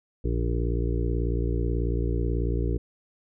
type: harmonic tone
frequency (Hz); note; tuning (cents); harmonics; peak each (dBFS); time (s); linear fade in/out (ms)
58.27; A#1; 0; 1 / 2 / 3 / 5 / 6 / 7 / 8; -25 / -30 / -36 / -35 / -35 / -35 / -38; 0.24-2.78; 10
effects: none